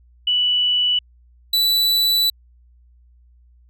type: tone pair in turn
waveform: sine / 45% pulse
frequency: 2960 / 3963 Hz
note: F#7 / B7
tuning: 0 / +5 cents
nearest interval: perfect fourth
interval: 505 cents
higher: second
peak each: -15 dBFS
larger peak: neither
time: 0.27-0.99 / 1.53-2.3 s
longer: second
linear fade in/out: 5 ms
effects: added 60 Hz sine -49 dBFS peak until 3.69 s